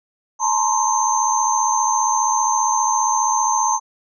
sine tone cluster, 866 / 941 / 1053 / 6280 Hz, A5 / A#5 / C6 / G8, -28 / +16 / +11 / +2 cents, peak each -21 dBFS, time 0.39-3.8 s, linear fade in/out 50 ms, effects none

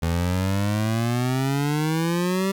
25% pulse exponential sweep, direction up, 81.8 to 196 Hz, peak -17 dBFS, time 0.02-2.52 s, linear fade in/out 10 ms, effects 9-bit

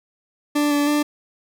40% pulse tone with pitch steps, 293.8 / 289.7 / 295.5 Hz, D4 / D4 / D4, +1 / -24 / +11 cents, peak -16 dBFS, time 0.55-1.03 s, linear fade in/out 10 ms, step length 160 ms, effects none

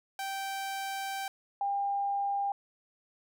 sawtooth / sine tone pair in turn, 780 / 800.5 Hz, G5 / G5, -9 / +36 cents, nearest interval unison, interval 45 cents, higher second, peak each -30 / -28 dBFS, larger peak second, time 0.19-1.28 / 1.61-2.52 s, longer first, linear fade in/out 2 ms, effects none

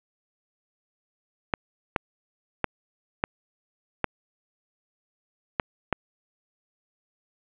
clicks, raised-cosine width 0.5 ms, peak -7 dBFS, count 7, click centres 1.538 / 1.962 / 2.643 / 3.239 / 4.043 / 5.598 / 5.927 s, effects resampled to 8000 Hz + 7-bit

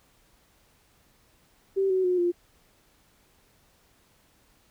sine tone with pitch steps, 388 / 374.8 / 362 / 349.7 Hz, G4 / F#4 / F#4 / F4, -18 / +22 / -38 / +2 cents, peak -21 dBFS, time 1.76-2.32 s, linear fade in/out 20 ms, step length 140 ms, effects pink hiss -63 dBFS RMS until 4.7 s

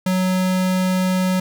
square tone, 185.2 Hz, F#3, 2 cents sharp, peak -17 dBFS, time 0.06-1.4 s, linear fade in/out 5 ms, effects none

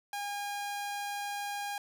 sawtooth tone, 813 Hz, G#5, 37 cents flat, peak -31 dBFS, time 0.13-1.78 s, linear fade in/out 2 ms, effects none

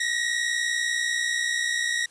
sawtooth tone pair together, 1864.8 / 1925 Hz, A#6 / B6, 0 / -45 cents, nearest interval minor second, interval 55 cents, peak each -23 dBFS, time 0-2.06 s, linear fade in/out 5 ms, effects white hiss -56 dBFS RMS until 2.1 s + resampled to 22050 Hz

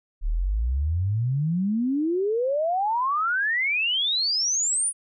sine exponential sweep, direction up, 34.99 to 9956 Hz, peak -21 dBFS, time 0.21-4.93 s, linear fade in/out 50 ms, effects none

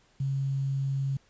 sine tone with quantisation, 136.4 Hz, C#3, 28 cents flat, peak -26 dBFS, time 0.2-1.17 s, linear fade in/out 5 ms, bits 9, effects pink hiss -64 dBFS RMS until 1.29 s + resampled to 16000 Hz

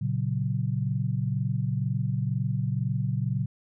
sine chord, F# major, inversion first, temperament equal, 116.54 / 138.59 / 185 Hz, A#2 / C#3 / F#3, 0 / 0 / 0 cents, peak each -28 / -28 / -32 dBFS, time 0.01-3.46 s, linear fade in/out 10 ms, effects none

